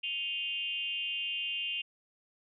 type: tone with frequency modulation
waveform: sine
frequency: 2800 Hz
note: F7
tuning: 4 cents sharp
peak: -32 dBFS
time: 0.03-1.82 s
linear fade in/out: 10 ms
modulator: 297 Hz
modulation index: 0.89
effects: none